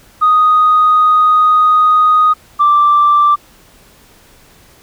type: tone pair in turn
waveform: sine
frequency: 1244.5 / 1174.7 Hz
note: D#6 / D6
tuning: 0 / 0 cents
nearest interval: minor second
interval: 100 cents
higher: first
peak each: -5 dBFS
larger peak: neither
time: 0.21-2.34 / 2.59-3.36 s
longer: first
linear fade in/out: 20 ms
effects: tanh soft clip ceiling -2 dBFS + pink hiss -45 dBFS RMS until 4.82 s